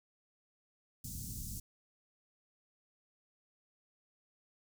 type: band-stop noise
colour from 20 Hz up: pink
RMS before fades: -43 dBFS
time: 1.04-1.6 s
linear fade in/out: 5 ms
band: 210 to 5900 Hz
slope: 24 dB/octave
effects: none